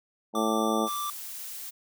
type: harmonic tone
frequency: 110 Hz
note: A2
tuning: in tune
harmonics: 2 / 3 / 4 / 5 / 6 / 7 / 8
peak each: -29 / -31 / -32 / -33 / -34 / -34 / -35 dBFS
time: 0.33-0.89 s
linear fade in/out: 50 ms
type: tone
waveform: square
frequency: 1174.7 Hz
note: D6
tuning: in tune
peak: -31 dBFS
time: 0.35-1.1 s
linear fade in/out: 2 ms
type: noise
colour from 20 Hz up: blue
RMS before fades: -39 dBFS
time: 0.86-1.71 s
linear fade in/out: 20 ms
effects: none